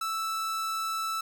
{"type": "tone", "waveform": "45% pulse", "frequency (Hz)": 1318.5, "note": "E6", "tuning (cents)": 0, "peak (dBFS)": -29, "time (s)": [0.01, 1.21], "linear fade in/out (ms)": 5, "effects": []}